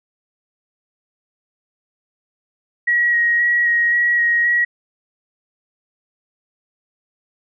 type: tone with vibrato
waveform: sine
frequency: 1900 Hz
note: A#6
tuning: 33 cents sharp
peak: -13 dBFS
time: 2.87-4.65 s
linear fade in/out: 10 ms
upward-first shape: square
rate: 1.9 Hz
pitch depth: 12 cents each way
effects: none